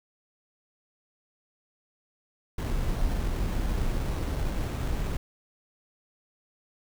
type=noise with sample-and-hold; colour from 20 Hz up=brown; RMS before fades=-28 dBFS; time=2.58-5.17 s; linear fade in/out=5 ms; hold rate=4900 Hz; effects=none